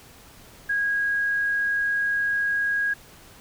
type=tone; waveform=sine; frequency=1643 Hz; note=G#6; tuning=19 cents flat; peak=-21 dBFS; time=0.69-2.94 s; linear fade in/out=10 ms; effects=pink hiss -49 dBFS RMS until 3.4 s